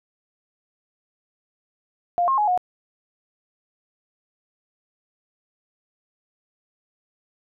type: tone with pitch steps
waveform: sine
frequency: 701 / 1069 / 839 / 725 Hz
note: F5 / C6 / G#5 / F#5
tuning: +6 / +37 / +17 / -35 cents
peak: -17 dBFS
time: 2.18-2.576 s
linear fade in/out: 0 ms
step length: 99 ms
effects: none